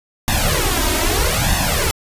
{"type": "noise with flanger", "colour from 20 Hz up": "pink", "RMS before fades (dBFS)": -17, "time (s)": [0.28, 1.91], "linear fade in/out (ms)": 0, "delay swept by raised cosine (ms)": [1.1, 3.2], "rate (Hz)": 0.79, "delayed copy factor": 0.9, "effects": ["resampled to 32000 Hz"]}